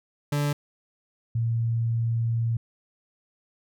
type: tone pair in turn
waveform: 40% pulse / sine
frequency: 145.5 / 115.38 Hz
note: D3 / A#2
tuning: -16 / -17 cents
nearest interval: major third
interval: 401 cents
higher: first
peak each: -22 dBFS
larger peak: neither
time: 0.32-0.53 / 1.35-2.57 s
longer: second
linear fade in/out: 5 ms
effects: none